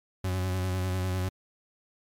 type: tone with vibrato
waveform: 40% pulse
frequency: 92.5 Hz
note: F#2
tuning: in tune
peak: -26 dBFS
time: 0.24-1.29 s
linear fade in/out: 5 ms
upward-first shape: square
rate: 10 Hz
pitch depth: 25 cents each way
effects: MP3 96 kbps